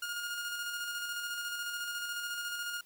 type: tone with tremolo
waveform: sawtooth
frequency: 1423 Hz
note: F6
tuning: 32 cents sharp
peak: -31 dBFS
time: 0.02-2.81 s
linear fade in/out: 5 ms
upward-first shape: square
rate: 14 Hz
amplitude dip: 30%
effects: white hiss -63 dBFS RMS until 2.85 s